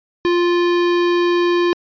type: tone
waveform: square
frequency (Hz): 349.2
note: F4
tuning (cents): 0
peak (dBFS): -14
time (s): 0.25-1.73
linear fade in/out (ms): 0
effects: resampled to 11025 Hz